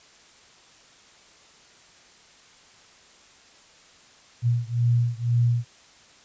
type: beating tone pair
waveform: sine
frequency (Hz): 118.5 / 120.5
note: A#2 / B2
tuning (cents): +29 / -42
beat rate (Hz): 2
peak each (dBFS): -22 / -23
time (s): 4.42-5.65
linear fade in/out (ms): 50
effects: white hiss -53 dBFS RMS until 6.24 s + resampled to 16000 Hz